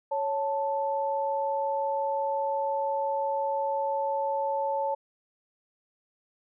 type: tone pair together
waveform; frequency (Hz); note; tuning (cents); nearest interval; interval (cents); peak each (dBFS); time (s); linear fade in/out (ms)
sine; 554.4 / 880.1; C#5 / A5; 0 / 0; minor sixth; 800; -29 / -28; 0.11-4.95; 10
effects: none